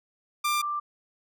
sawtooth / sine tone pair in turn, 1189 / 1181.5 Hz, D6 / D6, +21 / +10 cents, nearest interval unison, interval 11 cents, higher first, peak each -20 / -27 dBFS, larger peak first, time 0.44-0.62 / 0.62-0.8 s, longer neither, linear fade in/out 10 ms, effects none

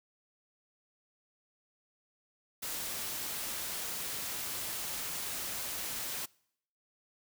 white noise, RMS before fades -38 dBFS, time 2.62-6.26 s, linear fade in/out 10 ms, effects noise-tail reverb RT60 0.7 s tail -25 dB re dry

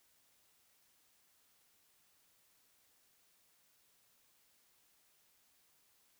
silence, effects white hiss -72 dBFS RMS until 6.19 s

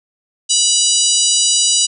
harmonic tone with a mistuned harmonic, 978 Hz, B5, 17 cents flat, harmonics 3 / 4 / 5 / 6 / 7 / 8 / 9, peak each -19 / -19 / -19 / -19 / -19 / -19 / -19 dBFS, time 0.49-1.87 s, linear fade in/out 20 ms, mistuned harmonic 5, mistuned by -24 cents, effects none

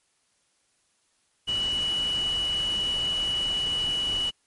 sine tone in noise, 2942 Hz, F#7, 11 cents flat, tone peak -24 dBFS, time 1.47-4.31 s, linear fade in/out 20 ms, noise pink, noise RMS -38 dBFS, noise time 1.47-4.31 s, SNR +11 dB, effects white hiss -69 dBFS RMS until 4.46 s + MP3 48 kbps

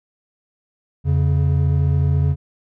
triangle tone pair together, 85.76 / 139.8 Hz, F2 / C#3, -31 / +15 cents, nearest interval minor sixth, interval 846 cents, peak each -15 dBFS, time 1.04-2.36 s, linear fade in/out 50 ms, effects none

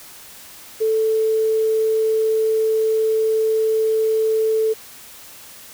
sine tone with quantisation, 440 Hz, A4, in tune, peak -15 dBFS, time 0.8-4.74 s, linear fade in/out 20 ms, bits 7, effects white hiss -41 dBFS RMS until 5.73 s

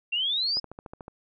sine exponential sweep, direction up, 2706 to 5160 Hz, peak -24 dBFS, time 0.12-0.6 s, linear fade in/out 10 ms
click train, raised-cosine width 1 ms, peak -26 dBFS, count 8, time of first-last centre 0.57-1.081 s, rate 13.7 Hz
effects none

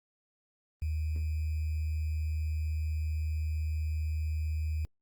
sine tone with sample-and-hold, 77.78 Hz, D#2, in tune, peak -29 dBFS, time 0.82-4.85 s, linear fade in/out 0 ms, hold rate 2450 Hz, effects Opus 32 kbps

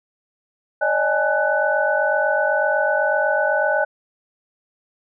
sine tone cluster, 567 / 615 / 825 / 867 / 1493 Hz, C#5 / D#5 / G#5 / A5 / F#6, +39 / -20 / -12 / -26 / +15 cents, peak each -23 / -21 / -24 / -29 / -21 dBFS, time 0.81-3.85 s, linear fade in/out 10 ms, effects none

